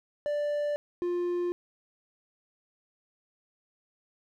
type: tone pair in turn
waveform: triangle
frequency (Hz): 587.3 / 351.9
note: D5 / F4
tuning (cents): 0 / +13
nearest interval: major sixth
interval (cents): 887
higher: first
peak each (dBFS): -25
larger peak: neither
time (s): 0.26-0.76 / 1.02-1.52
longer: neither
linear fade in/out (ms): 0
effects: none